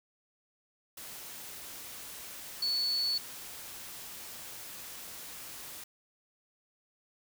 sine tone in noise, 4435 Hz, C#8, in tune, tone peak -28 dBFS, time 2.62-3.18 s, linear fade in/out 5 ms, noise white, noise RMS -45 dBFS, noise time 0.97-5.84 s, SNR +14 dB, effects none

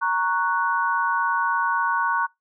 sine chord, F# major, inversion first, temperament equal, 932.3 / 1108.7 / 1480 Hz, A#5 / C#6 / F#6, 0 / 0 / 0 cents, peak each -24 dBFS, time 0.01-2.27 s, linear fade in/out 20 ms, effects noise-tail reverb RT60 0.2 s tail -26 dB re dry

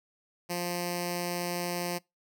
5% pulse tone with notch filter, 175.5 Hz, F3, 9 cents sharp, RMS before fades -33 dBFS, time 0.49-1.99 s, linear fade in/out 20 ms, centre 1400 Hz, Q 0.75, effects noise-tail reverb RT60 0.2 s tail -24 dB re dry

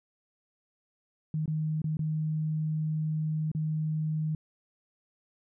sine tone with dropouts, 155.56 Hz, D#3, in tune, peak -27 dBFS, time 1.34-4.35 s, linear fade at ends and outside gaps 2 ms, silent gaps 1.458-1.478 / 1.818-1.842 / 1.97-1.992 / 3.516-3.549 s, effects none

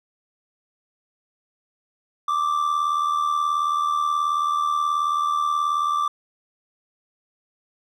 triangle tone with amplitude modulation, 1174.7 Hz, D6, in tune, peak -15 dBFS, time 2.28-6.08 s, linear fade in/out 5 ms, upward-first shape sine, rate 78.6 Hz, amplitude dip 60%, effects none

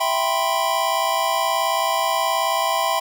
square chord, C major seventh, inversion first, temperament equal, 659.3 / 784 / 987.8 / 1046.5 Hz, E5 / G5 / B5 / C6, 0 / 0 / 0 / 0 cents, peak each -25 dBFS, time 0-3 s, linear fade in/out 10 ms, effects none

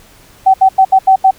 sine tone bursts at uneven times, 765 Hz, G5, 42 cents flat, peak -3 dBFS, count 6, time 0.46-0.54 / 0.61-0.69 / 0.78-0.85 / 0.92-0.99 / 1.07-1.16 / 1.24-1.31 s, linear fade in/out 10 ms, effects pink hiss -43 dBFS RMS until 1.38 s

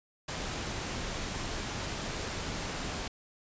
pink noise, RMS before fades -36 dBFS, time 0.28-3.08 s, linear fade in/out 5 ms, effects resampled to 16000 Hz

